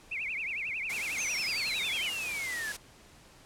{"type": "tone with vibrato", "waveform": "sine", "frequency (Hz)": 2379, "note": "D7", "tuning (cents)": 22, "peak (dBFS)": -32, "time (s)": [0.11, 2.1], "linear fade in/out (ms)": 10, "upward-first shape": "triangle", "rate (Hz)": 11, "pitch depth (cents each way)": 260}
{"type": "noise", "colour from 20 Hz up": "white", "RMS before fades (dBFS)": -39, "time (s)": [0.89, 2.77], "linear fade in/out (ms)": 10}
{"type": "exponential sweep", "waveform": "sine", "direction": "down", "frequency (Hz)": [6500, 1661.2], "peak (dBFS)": -33, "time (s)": [1.18, 2.72], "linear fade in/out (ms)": 2}
{"effects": ["pink hiss -56 dBFS RMS until 3.45 s", "low-pass 10000 Hz 12 dB/octave"]}